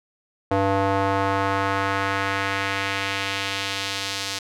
square tone with band-pass filter sweep, 98 Hz, G2, in tune, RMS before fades -24 dBFS, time 0.51-4.39 s, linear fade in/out 5 ms, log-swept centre 670 to 4800 Hz, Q 1.2, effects none

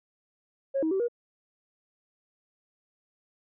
sine tone with pitch steps, 545 / 318.3 / 384.3 / 477 Hz, C#5 / D#4 / G4 / A#4, -29 / +39 / -34 / +40 cents, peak -23 dBFS, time 0.74-1.084 s, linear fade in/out 20 ms, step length 86 ms, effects tanh soft clip ceiling -20 dBFS

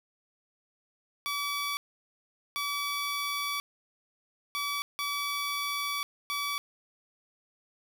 15% pulse tone bursts at uneven times, 1146 Hz, D6, 43 cents flat, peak -24 dBFS, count 5, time 1.26-1.77 / 2.56-3.6 / 4.55-4.82 / 4.99-6.03 / 6.3-6.58 s, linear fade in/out 0 ms, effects none

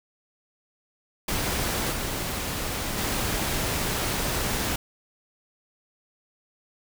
pink noise with level steps, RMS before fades -27 / -30 / -27 dBFS, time 1.28-4.76 s, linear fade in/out 5 ms, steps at 1.91 / 2.97 s, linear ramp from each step 20 ms, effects none

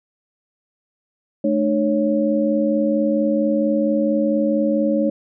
sine tone cluster, 216.9 / 301.3 / 553 Hz, A3 / D4 / C#5, -25 / +44 / -4 cents, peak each -20 dBFS, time 1.44-5.1 s, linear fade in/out 5 ms, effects none

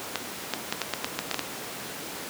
clicks, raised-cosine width 0.2 ms, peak -8 dBFS, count 10, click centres 0.157 / 0.537 / 0.725 / 0.817 / 0.937 / 1.045 / 1.19 / 1.313 / 1.344 / 1.393 s, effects pink hiss -36 dBFS RMS until 2.29 s + high-pass 200 Hz 12 dB/octave

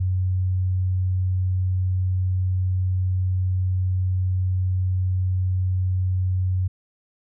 sine tone, 92.5 Hz, F#2, in tune, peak -19 dBFS, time 0-6.68 s, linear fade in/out 10 ms, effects none

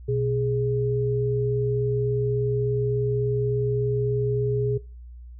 sine tone pair together, 123.47 / 415.3 Hz, B2 / G#4, 0 / 0 cents, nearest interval octave + major sixth, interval 2100 cents, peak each -24 / -24 dBFS, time 0.08-4.78 s, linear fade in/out 10 ms, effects noise-tail reverb RT60 0.3 s tail -19 dB re dry + added 60 Hz sine -39 dBFS peak until 5.39 s

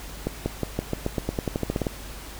accelerating click train, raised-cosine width 2 ms, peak -11 dBFS, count 16, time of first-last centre 0.27-1.868 s, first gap 190 ms, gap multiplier 0.91, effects added 50 Hz sine -40 dBFS peak until 2.39 s + pink hiss -41 dBFS RMS until 2.39 s

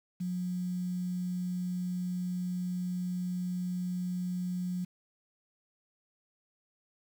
sine tone with quantisation, 180 Hz, F#3, 47 cents flat, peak -31 dBFS, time 0.2-4.85 s, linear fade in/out 10 ms, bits 9, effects none

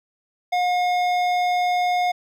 sine tone with hard clipping, 718 Hz, F5, 48 cents sharp, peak -20 dBFS, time 0.52-2.12 s, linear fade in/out 10 ms, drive 12 dB, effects none

